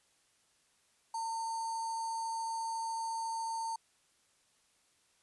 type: tone with notch filter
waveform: square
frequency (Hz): 907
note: A#5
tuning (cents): -48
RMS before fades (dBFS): -37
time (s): 1.14-3.76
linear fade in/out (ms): 5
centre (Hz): 2700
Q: 0.97
effects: white hiss -71 dBFS RMS until 5.22 s + resampled to 24000 Hz